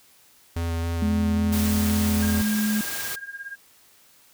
square tone with vibrato, 83.7 Hz, E2, 27 cents sharp, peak -25 dBFS, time 0.56-2.42 s, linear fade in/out 5 ms, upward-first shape square, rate 3.7 Hz, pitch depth 11 cents each way
sine tone, 212.5 Hz, G#3, 40 cents sharp, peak -21 dBFS, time 1.02-2.81 s, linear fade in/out 2 ms
white noise, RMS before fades -31 dBFS, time 1.52-3.16 s, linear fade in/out 10 ms
sine tone with tremolo, 1617 Hz, G#6, 47 cents flat, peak -30 dBFS, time 2.22-3.56 s, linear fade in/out 10 ms, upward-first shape triangle, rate 17 Hz, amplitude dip 90%
effects white hiss -56 dBFS RMS until 4.33 s

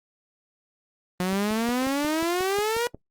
sawtooth exponential sweep, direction up, 178.4 to 486.6 Hz, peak -19 dBFS, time 1.2-2.87 s, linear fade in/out 0 ms
click train, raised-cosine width 2 ms, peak -24 dBFS, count 10, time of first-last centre 1.33-2.946 s, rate 5.57 Hz
effects noise-tail reverb RT60 0.1 s tail -20 dB re dry + Opus 32 kbps

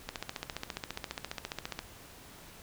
click train, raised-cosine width 0.2 ms, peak -18 dBFS, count 26, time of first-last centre 0.09-1.791 s, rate 14.7 Hz, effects pink hiss -52 dBFS RMS until 2.62 s

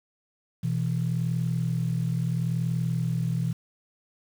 sine tone pair together, 124.7 / 165.45 Hz, B2 / E3, +17 / +7 cents, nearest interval perfect fourth, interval 490 cents, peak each -26 dBFS, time 0.63-3.53 s, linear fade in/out 10 ms, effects tanh soft clip ceiling -17 dBFS + 8-bit

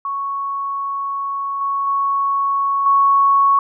sine tone with level steps, 1108.7 Hz, C#6, in tune, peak -20 / -17 / -15 / -10 dBFS, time 0.05-3.59 s, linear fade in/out 2 ms, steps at 1.61 / 1.87 / 2.86 s, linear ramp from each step 2 ms, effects none

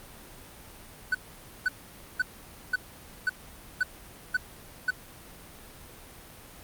triangle tone bursts, 1500 Hz, F#6, 23 cents sharp, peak -20 dBFS, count 8, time 1.12-4.906 s, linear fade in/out 5 ms, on 27 ms, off 510 ms, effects pink hiss -48 dBFS RMS until 6.63 s + Opus 32 kbps

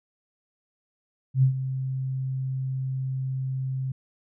sine tone with ADSR envelope, 131.8 Hz, C3, 13 cents sharp, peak -14 dBFS, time 1.34-3.92 s, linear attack 87 ms, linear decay 100 ms, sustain -12 dB, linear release 5 ms, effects none

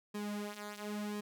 sawtooth tone with flanger, 207.7 Hz, G#3, in tune, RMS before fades -41 dBFS, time 0.14-1.21 s, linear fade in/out 10 ms, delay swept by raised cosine 1.4 to 5.2 ms, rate 0.96 Hz, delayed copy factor -0.75, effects none

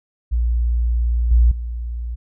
sine tone with level steps, 58.8 Hz, A#1, 16 cents sharp, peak -15 / -9 / -23 dBFS, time 0.31-2.16 s, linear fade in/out 20 ms, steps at 1.31 / 1.51 s, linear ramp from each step 5 ms, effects none

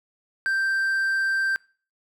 triangle tone, 1569 Hz, G6, 1 cent sharp, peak -19 dBFS, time 0.46-1.56 s, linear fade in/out 0 ms, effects noise-tail reverb RT60 0.4 s tail -24 dB re dry

